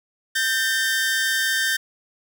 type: tone pair together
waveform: sawtooth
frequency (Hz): 1568 / 1807.3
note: G6 / A6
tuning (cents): 0 / +46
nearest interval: major second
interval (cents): 246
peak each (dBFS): -19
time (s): 0.35-1.77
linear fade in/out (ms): 10
effects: none